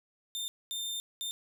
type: tone bursts at uneven times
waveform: sawtooth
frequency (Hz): 3610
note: A7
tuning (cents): +44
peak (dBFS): -31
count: 3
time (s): 0.35-0.48 / 0.71-1 / 1.21-1.31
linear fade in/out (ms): 0
effects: none